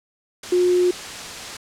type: tone in noise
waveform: sine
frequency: 358.9 Hz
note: F4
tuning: 47 cents sharp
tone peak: -14 dBFS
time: 0.52-0.91 s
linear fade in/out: 5 ms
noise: white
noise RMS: -32 dBFS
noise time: 0.43-1.57 s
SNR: +15 dB
effects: low-pass 7000 Hz 12 dB/octave